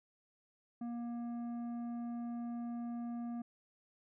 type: tone with tanh clipping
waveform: sine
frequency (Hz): 236.9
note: A#3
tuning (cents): +28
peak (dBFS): -40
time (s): 0.81-3.42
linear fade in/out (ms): 5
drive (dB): 9
effects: none

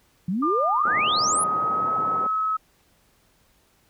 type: exponential sweep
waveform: sine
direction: up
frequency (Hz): 167.2 to 11000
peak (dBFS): -22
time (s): 0.28-1.44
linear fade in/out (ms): 5
type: tone with pitch glide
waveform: sine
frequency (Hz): 1200 to 1286.1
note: D6 to E6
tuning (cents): +37 to -43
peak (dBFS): -21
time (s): 0.42-2.57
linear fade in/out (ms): 10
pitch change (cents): +120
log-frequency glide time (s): 0.55-2
type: band-pass noise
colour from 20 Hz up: white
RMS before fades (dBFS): -34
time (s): 0.85-2.27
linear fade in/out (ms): 5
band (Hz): 110 to 1000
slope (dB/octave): 24
effects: pink hiss -62 dBFS RMS until 3.89 s

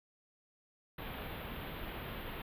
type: band-stop noise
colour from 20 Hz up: pink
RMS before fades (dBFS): -43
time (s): 0.98-2.42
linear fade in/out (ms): 5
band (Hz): 3600 to 13000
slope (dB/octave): 48
effects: resampled to 32000 Hz

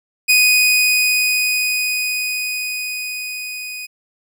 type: tone with level ramp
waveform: sawtooth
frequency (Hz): 2489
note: D#7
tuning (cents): 0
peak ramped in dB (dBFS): -6 to -24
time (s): 0.28-3.87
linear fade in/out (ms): 20
effects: none

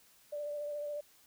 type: tone with vibrato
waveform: sine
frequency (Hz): 587.3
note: D5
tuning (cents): 0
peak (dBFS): -36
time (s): 0.32-1.01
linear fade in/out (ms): 10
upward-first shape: triangle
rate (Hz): 14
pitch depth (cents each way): 25
effects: white hiss -64 dBFS RMS until 1.26 s

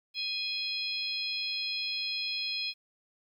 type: harmonic tone with a mistuned harmonic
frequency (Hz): 830.6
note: G#5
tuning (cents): 0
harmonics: 3 / 4 / 5 / 6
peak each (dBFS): -37 / -37 / -35 / -39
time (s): 0.14-2.74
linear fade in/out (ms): 50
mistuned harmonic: 6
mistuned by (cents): +51
effects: 11-bit

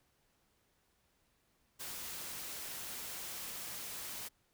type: noise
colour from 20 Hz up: white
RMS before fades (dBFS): -44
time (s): 1.79-4.29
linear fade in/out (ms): 20
effects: pink hiss -75 dBFS RMS until 4.53 s

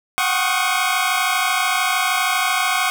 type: tone cluster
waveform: 20% pulse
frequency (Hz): 728 / 761 / 1078 / 1118 / 1248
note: F#5 / F#5 / C#6 / C#6 / D#6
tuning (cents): -28 / +48 / -49 / +14 / +5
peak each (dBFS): -19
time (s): 0.18-2.9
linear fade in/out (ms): 0
effects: none

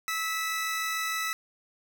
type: tone pair together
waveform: sawtooth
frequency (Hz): 1299.8 / 1973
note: E6 / B6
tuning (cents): -25 / -2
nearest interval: perfect fifth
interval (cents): 723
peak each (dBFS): -28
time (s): 0.08-1.33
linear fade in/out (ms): 0
effects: none

